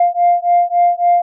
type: beating tone pair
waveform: sine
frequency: 698.5 / 702.1 Hz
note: F5 / F5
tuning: 0 / +9 cents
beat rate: 3.6 Hz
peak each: -12 dBFS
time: 0-1.22 s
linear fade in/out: 5 ms
effects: tanh soft clip ceiling -4 dBFS

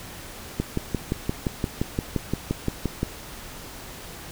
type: click train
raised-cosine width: 3 ms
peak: -10 dBFS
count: 15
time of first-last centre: 0.6-3.031 s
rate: 5.76 Hz
effects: pink hiss -40 dBFS RMS until 4.31 s

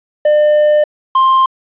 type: tone pair in turn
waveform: triangle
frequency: 600 / 1053.8 Hz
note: D5 / C6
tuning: +37 / +12 cents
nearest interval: minor seventh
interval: 975 cents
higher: second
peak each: -5 dBFS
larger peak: neither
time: 0.25-0.84 / 1.15-1.46 s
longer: first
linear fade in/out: 5 ms
effects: resampled to 8000 Hz + 7-bit

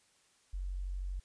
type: tone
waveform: sine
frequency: 46.33 Hz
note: F#1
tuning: 3 cents sharp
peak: -35 dBFS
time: 0.53-1.2 s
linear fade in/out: 10 ms
effects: white hiss -69 dBFS RMS until 1.24 s + resampled to 22050 Hz

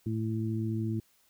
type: harmonic tone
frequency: 110.7 Hz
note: A2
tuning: 11 cents sharp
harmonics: 1 / 2 / 3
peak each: -31 / -34 / -36 dBFS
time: 0.06-1 s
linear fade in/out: 5 ms
effects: white hiss -67 dBFS RMS until 1.29 s

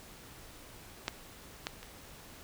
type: clicks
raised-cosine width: 0.2 ms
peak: -14 / -16 / -28 dBFS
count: 3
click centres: 1.081 / 1.669 / 1.83 s
effects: pink hiss -52 dBFS RMS until 2.43 s

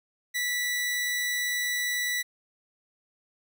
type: tone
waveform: sawtooth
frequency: 1963 Hz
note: B6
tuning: 11 cents flat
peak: -23 dBFS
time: 0.34-2.23 s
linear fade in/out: 20 ms
effects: none

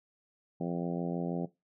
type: harmonic tone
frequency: 86.3 Hz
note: F2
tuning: 20 cents flat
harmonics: 2 / 3 / 4 / 5 / 6 / 7 / 8 / 9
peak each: -34 / -38 / -40 / -42 / -44 / -45 / -46 / -47 dBFS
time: 0.6-1.46 s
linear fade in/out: 10 ms
effects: noise-tail reverb RT60 0.2 s tail -17 dB re dry

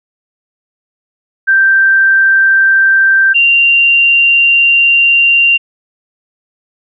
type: tone pair in turn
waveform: sine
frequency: 1568 / 2772 Hz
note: G6 / F7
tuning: 0 / -14 cents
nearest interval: minor seventh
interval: 986 cents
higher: second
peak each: -5 dBFS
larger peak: neither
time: 1.47-3.34 / 3.34-5.58 s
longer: second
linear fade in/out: 20 ms
effects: none

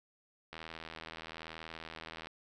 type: click train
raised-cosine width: 0.3 ms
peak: -28 dBFS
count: 142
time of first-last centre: 0.53-2.271 s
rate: 81 Hz
effects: none

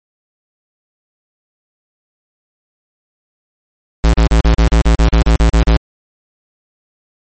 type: tone bursts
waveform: square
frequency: 55.8 Hz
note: A1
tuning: 25 cents sharp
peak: -7 dBFS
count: 13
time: 4.04-5.766 s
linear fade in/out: 0 ms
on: 94 ms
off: 42 ms
effects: MP3 32 kbps

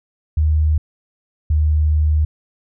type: tone pair in turn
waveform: sine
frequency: 77.1 / 76.48 Hz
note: D#2 / D#2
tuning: -15 / -29 cents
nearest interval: unison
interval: 14 cents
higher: first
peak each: -12 / -12 dBFS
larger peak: neither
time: 0.37-0.78 / 1.5-2.25 s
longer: second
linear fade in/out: 5 ms
effects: none

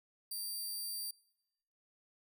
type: tone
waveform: 10% pulse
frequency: 4699 Hz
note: D8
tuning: in tune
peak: -32 dBFS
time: 0.31-1.11 s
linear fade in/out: 5 ms
effects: noise-tail reverb RT60 0.9 s tail -23 dB re dry

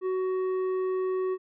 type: tone with tanh clipping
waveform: sine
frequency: 373.3 Hz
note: F#4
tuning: 15 cents sharp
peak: -27 dBFS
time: 0.01-1.38 s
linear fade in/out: 50 ms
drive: 8 dB
effects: none

